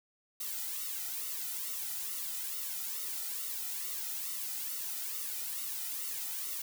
blue noise with flanger, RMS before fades -38 dBFS, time 0.4-6.62 s, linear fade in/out 5 ms, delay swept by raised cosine 1.2 to 1.84 ms, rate 2.3 Hz, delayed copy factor -0.75, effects none

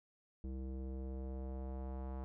square tone with low-pass filter sweep, 65.41 Hz, C2, in tune, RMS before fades -43 dBFS, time 0.44-2.24 s, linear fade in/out 0 ms, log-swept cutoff 340 to 930 Hz, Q 1.6, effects none

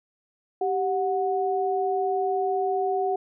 sine tone pair together, 389.4 / 735 Hz, G4 / F#5, -12 / -12 cents, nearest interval major seventh, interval 1100 cents, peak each -25 dBFS, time 0.61-3.16 s, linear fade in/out 5 ms, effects none

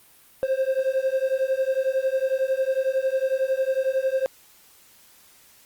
triangle beating tone pair, 523.3 / 534.3 Hz, C5 / C5, 0 / +36 cents, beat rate 11 Hz, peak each -22 dBFS, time 0.43-4.26 s, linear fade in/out 0 ms, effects white hiss -54 dBFS RMS until 5.65 s + Opus 32 kbps

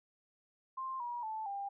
sine tone with pitch steps, 1052 / 959.1 / 874.5 / 797.3 Hz, C6 / A#5 / A5 / G5, +9 / +49 / -11 / +29 cents, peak -37 dBFS, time 0.77-1.69 s, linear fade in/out 10 ms, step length 230 ms, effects none

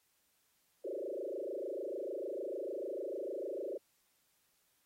sine tone with frequency modulation, 464.5 Hz, A#4, 6 cents flat, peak -37 dBFS, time 0.84-3.78 s, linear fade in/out 10 ms, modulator 26.7 Hz, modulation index 4.4, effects white hiss -75 dBFS RMS until 4.85 s + AAC 48 kbps

